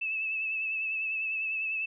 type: tone with vibrato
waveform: sine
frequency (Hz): 2614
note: E7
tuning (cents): -15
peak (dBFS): -29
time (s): 0.01-1.86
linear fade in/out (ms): 10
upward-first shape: sine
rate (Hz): 10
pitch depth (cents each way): 33
effects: none